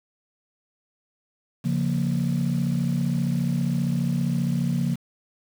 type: chord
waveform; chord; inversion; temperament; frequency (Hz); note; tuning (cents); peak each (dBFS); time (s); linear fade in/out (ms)
sine; Bb minor; first; just; 139.85 / 174.81 / 233.1; Db3 / F3 / Bb3; +16 / +2 / 0; -24 / -24 / -26; 1.64-4.96; 20
effects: tanh soft clip ceiling -15 dBFS + 7-bit